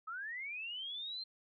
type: linear sweep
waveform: sine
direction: up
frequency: 1252 to 4186 Hz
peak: -40 dBFS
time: 0.07-1.24 s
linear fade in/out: 10 ms
effects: none